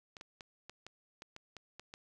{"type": "clicks", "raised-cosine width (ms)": 0.2, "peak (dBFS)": -30, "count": 10, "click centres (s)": [0.168, 0.211, 0.408, 0.696, 0.866, 1.221, 1.364, 1.567, 1.796, 1.939], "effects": []}